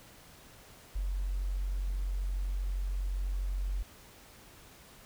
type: tone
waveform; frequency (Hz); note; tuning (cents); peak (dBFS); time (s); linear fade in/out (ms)
sine; 46.25; F#1; 0; -30; 0.95-3.83; 10
effects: pink hiss -55 dBFS RMS until 5.05 s